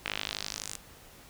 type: tone with band-pass filter sweep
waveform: sawtooth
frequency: 51.91 Hz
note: G#1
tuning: in tune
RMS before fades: -38 dBFS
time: 0.05-0.77 s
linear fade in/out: 10 ms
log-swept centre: 2500 to 8300 Hz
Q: 2.1
effects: pink hiss -53 dBFS RMS until 1.29 s